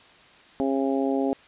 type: harmonic tone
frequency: 135.8 Hz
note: C#3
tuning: 35 cents flat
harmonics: 2 / 3 / 4 / 5 / 6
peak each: -24 / -28 / -30 / -32 / -34 dBFS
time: 0.6-1.33 s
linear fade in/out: 0 ms
effects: white hiss -52 dBFS RMS until 1.47 s + resampled to 8000 Hz